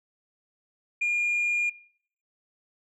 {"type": "tone", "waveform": "sine", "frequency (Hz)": 2418, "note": "D7", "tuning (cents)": 50, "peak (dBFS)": -21, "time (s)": [1.01, 1.7], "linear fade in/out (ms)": 10, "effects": ["noise-tail reverb RT60 0.6 s tail -22 dB re dry", "tanh soft clip ceiling -21 dBFS"]}